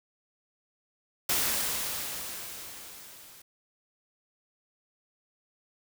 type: noise with level ramp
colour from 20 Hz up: white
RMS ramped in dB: -26 to -52 dBFS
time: 1.29-3.42 s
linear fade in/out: 5 ms
effects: none